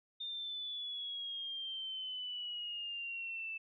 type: exponential sweep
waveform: sine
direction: down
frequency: 3628 to 2637 Hz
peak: -39 dBFS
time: 0.2-3.58 s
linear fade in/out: 10 ms
effects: none